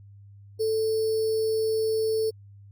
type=tone with sample-and-hold; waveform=sine; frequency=440 Hz; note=A4; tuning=in tune; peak=-22 dBFS; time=0.59-2.31 s; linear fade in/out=20 ms; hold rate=4900 Hz; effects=added 100 Hz sine -46 dBFS peak until 2.71 s + Opus 48 kbps